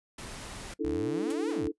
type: noise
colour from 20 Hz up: pink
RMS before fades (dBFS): -42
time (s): 0.18-0.74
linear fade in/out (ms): 5
type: chord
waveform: sine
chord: D suspended second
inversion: none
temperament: equal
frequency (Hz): 293.7 / 329.6 / 440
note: D4 / E4 / A4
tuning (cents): 0 / 0 / 0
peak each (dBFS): -32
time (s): 0.79-1.72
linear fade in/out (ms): 20
type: exponential two-way sweep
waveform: sawtooth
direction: up then down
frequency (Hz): 58.5 to 510 to 58.5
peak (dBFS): -33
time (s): 0.84-1.68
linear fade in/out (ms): 10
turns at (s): 1.5
type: noise with exponential decay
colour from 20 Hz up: white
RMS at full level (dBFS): -35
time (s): 1.3-1.37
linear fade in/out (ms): 5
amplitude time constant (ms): 15
effects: noise-tail reverb RT60 0.1 s tail -20 dB re dry + resampled to 24000 Hz